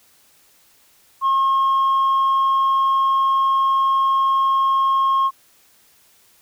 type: tone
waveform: sine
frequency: 1078 Hz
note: C#6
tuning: 49 cents flat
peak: -12 dBFS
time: 1.21-5.31 s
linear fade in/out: 50 ms
effects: tanh soft clip ceiling -13 dBFS + white hiss -55 dBFS RMS until 6.41 s